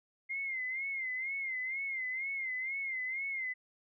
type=tone with vibrato; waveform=sine; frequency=2105 Hz; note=C7; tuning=10 cents sharp; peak=-34 dBFS; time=0.29-3.54 s; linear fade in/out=20 ms; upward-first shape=sine; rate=2.1 Hz; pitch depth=82 cents each way; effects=none